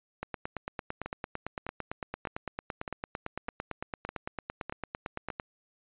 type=two click trains; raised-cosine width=0.5 ms; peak=-21 / -19 dBFS; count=8 / 47; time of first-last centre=1.06-5.302 / 0.23-5.399 s; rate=1.65 / 8.9 Hz; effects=resampled to 8000 Hz